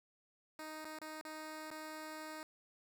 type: tone with dropouts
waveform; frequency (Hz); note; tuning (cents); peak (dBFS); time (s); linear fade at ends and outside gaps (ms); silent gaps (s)
10% pulse; 311.1; D#4; 0; -37; 0.59-2.43; 1; 0.845-0.851 / 0.988-1.015 / 1.212-1.25 / 1.705-1.712
effects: none